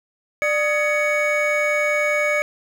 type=tone cluster; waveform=triangle; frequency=595 / 1251 / 1680 / 2235 Hz; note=D5 / D#6 / G#6 / C#7; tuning=+22 / +9 / +19 / +14 cents; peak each=-19 / -27 / -27 / -19 dBFS; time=0.42-2.42 s; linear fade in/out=0 ms; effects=8-bit